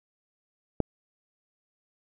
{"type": "click", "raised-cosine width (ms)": 2, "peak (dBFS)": -10, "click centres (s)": 0.803, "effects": []}